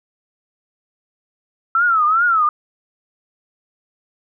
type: tone with vibrato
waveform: sine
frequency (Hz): 1318.5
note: E6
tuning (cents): 0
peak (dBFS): -12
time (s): 1.75-2.49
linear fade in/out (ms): 2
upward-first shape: triangle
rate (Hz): 2.5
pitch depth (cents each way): 180
effects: none